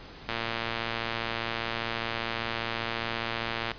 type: click train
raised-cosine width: 0.3 ms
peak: -14 dBFS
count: 395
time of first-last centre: 0.29-3.716 s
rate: 115 Hz
effects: pink hiss -46 dBFS RMS until 3.78 s + resampled to 11025 Hz